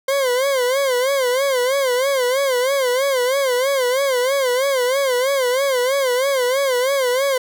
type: tone with vibrato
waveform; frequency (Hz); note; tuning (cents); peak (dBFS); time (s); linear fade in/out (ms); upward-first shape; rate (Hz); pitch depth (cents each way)
40% pulse; 523.3; C5; 0; -15; 0.08-7.38; 5; sine; 3.1; 120
effects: none